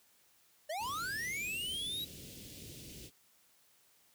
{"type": "linear sweep", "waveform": "square", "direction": "up", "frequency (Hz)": [577, 3918], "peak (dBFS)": -37, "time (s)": [0.69, 2.05], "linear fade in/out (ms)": 10}
{"type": "band-stop noise", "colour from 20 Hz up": "pink", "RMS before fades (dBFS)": -49, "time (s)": [0.78, 3.11], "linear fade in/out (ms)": 50, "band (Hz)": [450, 2700], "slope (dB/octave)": 24}
{"effects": ["white hiss -68 dBFS RMS until 4.14 s", "high-pass 60 Hz 12 dB/octave"]}